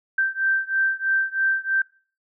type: beating tone pair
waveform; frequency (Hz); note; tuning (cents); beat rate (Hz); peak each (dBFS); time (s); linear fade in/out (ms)
sine; 1563 / 1566.1; G6 / G6; -6 / -2; 3.1; -22 / -23; 0.18-1.82; 5
effects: noise-tail reverb RT60 0.4 s tail -22 dB re dry